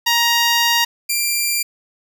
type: tone pair in turn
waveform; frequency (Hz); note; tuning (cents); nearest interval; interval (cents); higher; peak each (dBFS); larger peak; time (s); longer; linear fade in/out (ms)
10% pulse; 940 / 2375; A#5 / D7; +14 / +19; octave + major third; 1605; second; -5 / -8; first; 0.06-0.85 / 1.09-1.63; first; 10
effects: none